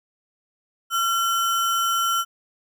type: tone with sample-and-hold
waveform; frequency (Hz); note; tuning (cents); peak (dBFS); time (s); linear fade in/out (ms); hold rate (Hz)
sine; 1365; F6; -40; -19; 0.9-2.25; 50; 4410
effects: none